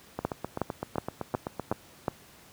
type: two click trains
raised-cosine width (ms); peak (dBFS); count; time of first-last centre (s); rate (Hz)
1; -12 / -17; 6 / 13; 0.25-2.082 / 0.19-1.725; 2.73 / 7.82
effects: pink hiss -54 dBFS RMS until 2.52 s + high-pass 80 Hz 12 dB/octave